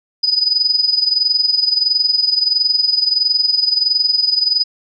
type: tone with amplitude modulation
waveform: sine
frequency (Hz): 4978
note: D#8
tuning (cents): 0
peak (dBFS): -9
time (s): 0.23-4.64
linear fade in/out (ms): 10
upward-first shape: sine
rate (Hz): 21.5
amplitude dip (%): 75
effects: none